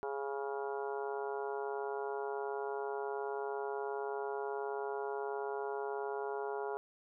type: harmonic tone with a mistuned harmonic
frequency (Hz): 138.59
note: C#3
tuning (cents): 0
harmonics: 3 / 4 / 5 / 6 / 7 / 8 / 9 / 10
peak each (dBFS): -38 / -49 / -45 / -44 / -46 / -52 / -58 / -49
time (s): 0.03-6.77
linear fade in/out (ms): 0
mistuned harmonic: 10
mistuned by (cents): +26
effects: none